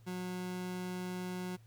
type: tone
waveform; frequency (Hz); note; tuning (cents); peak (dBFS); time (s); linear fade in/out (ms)
30% pulse; 181.8; F#3; -30; -35; 0.06-1.57; 20
effects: added 113 Hz sine -56 dBFS peak until 1.66 s + pink hiss -70 dBFS RMS until 1.66 s